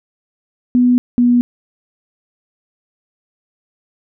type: tone pair in turn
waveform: sine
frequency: 246.9 / 242.9 Hz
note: B3 / B3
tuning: 0 / -29 cents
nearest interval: unison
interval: 29 cents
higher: first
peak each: -8 dBFS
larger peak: neither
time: 0.75-0.98 / 1.18-1.41 s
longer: neither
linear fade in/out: 0 ms
effects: none